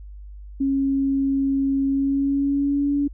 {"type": "tone with pitch glide", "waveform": "sine", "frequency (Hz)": [273, 285.3], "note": ["C#4", "C#4"], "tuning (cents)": [-26, 50], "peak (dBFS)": -18, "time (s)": [0.6, 3.08], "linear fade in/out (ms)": 10, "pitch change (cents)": 76, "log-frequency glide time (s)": [1.87, 2.95], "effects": ["added 50 Hz sine -36 dBFS peak until 3.13 s"]}